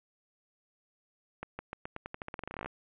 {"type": "accelerating click train", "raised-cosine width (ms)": 0.5, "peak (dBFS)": -23, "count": 21, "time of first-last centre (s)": [1.43, 2.66], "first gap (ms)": 160, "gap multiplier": 0.88, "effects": ["resampled to 8000 Hz", "10-bit"]}